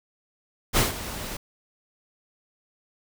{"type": "noise with ADSR envelope", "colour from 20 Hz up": "pink", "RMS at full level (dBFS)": -19, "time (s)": [0.73, 1.37], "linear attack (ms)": 41, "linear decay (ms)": 150, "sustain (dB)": -15, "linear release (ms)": 6, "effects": []}